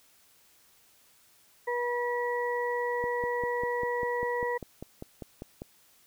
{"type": "harmonic tone", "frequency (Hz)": 483.9, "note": "B4", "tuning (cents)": -35, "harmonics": [1, 2, 4], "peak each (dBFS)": [-30, -33, -35], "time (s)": [1.67, 4.58], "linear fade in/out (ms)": 10}
{"type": "click train", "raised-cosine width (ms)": 2, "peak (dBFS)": -25, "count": 14, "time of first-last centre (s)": [3.04, 5.619], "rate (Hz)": 5.04}
{"effects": ["white hiss -62 dBFS RMS until 6.06 s"]}